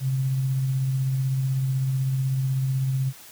sine tone with tremolo, 132.7 Hz, C3, 25 cents sharp, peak -20 dBFS, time 0-3.13 s, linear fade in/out 50 ms, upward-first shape sine, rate 16 Hz, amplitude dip 25%, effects white hiss -46 dBFS RMS until 3.31 s

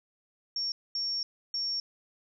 sine tone bursts at uneven times, 5500 Hz, F8, 27 cents flat, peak -29 dBFS, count 3, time 0.56-0.72 / 0.95-1.23 / 1.54-1.8 s, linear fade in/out 2 ms, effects none

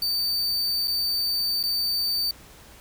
45% pulse tone with dropouts, 4590 Hz, D8, 40 cents flat, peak -22 dBFS, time 0.02-2.31 s, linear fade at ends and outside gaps 2 ms, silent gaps 0.874-0.879 / 1.629-1.637 s, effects added 60 Hz sine -53 dBFS peak until 2.8 s + pink hiss -49 dBFS RMS until 2.8 s

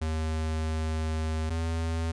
square tone pair in turn, 79.1 / 81.94 Hz, D#2 / E2, +29 / -10 cents, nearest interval minor second, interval 61 cents, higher second, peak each -28 dBFS, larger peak neither, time 0.01-1.5 / 1.5-2.12 s, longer first, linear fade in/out 10 ms, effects resampled to 22050 Hz

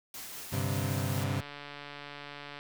white noise with tremolo, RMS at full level -42 dBFS, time 0.14-1.24 s, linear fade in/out 2 ms, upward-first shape triangle, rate 5.2 Hz, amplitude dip 25%
35% pulse chord, G suspended fourth, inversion none, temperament equal with one note detuned, 98 / 130.81 / 145.99 Hz, G2 / C3 / D3, 0 / 0 / -10 cents, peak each -31 / -32 / -35 dBFS, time 0.52-1.41 s, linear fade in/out 10 ms
click train, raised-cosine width 0.3 ms, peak -27 dBFS, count 204, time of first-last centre 1.18-2.59 s, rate 144 Hz
effects none

